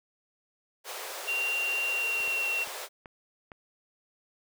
pink high-pass noise, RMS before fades -39 dBFS, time 0.84-2.89 s, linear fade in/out 50 ms, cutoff 400 Hz, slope 48 dB/octave
sine tone with pitch glide, 2763 to 2733 Hz, F7 to F7, -19 to -38 cents, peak -27 dBFS, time 1.27-2.65 s, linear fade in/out 20 ms, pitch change -19 cents, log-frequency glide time 1.88-2.48 s
clicks, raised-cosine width 0.5 ms, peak -29 dBFS, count 5, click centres 2.204 / 2.277 / 2.674 / 3.058 / 3.518 s
effects none

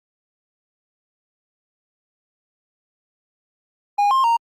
triangle tone with pitch steps, 817 / 1060 / 928 Hz, G#5 / C6 / A#5, -29 / +22 / -8 cents, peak -12 dBFS, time 3.98-4.37 s, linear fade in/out 10 ms, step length 130 ms, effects Opus 48 kbps

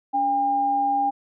sine tone pair together, 284.4 / 803.8 Hz, C#4 / G5, +45 / +43 cents, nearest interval octave + tritone, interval 1798 cents, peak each -31 / -19 dBFS, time 0.13-1.11 s, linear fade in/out 20 ms, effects none

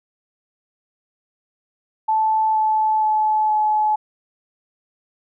sine tone with pitch steps, 874 / 867.5 / 861 / 854.5 Hz, A5 / A5 / A5 / G#5, -12 / -25 / -38 / +49 cents, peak -15 dBFS, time 2.08-3.96 s, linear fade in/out 10 ms, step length 470 ms, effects none

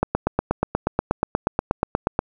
click train, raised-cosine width 1 ms, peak -4 dBFS, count 19, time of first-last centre 0.03-2.191 s, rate 8.33 Hz, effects none

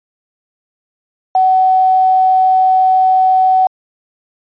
sine tone with quantisation, 751 Hz, F#5, 26 cents sharp, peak -7 dBFS, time 1.35-3.67 s, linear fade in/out 2 ms, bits 6, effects resampled to 11025 Hz

